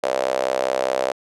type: tone with high-pass filter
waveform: sawtooth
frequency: 64.9 Hz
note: C2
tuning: 13 cents flat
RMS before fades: -22 dBFS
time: 0.03-1.12 s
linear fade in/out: 5 ms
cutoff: 570 Hz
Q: 5.3
effects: low-pass 9000 Hz 12 dB/octave